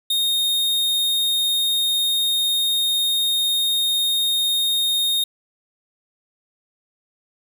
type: tone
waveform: 45% pulse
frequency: 3702 Hz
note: A#7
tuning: 13 cents flat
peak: -18 dBFS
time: 0.1-5.24 s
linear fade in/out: 5 ms
effects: none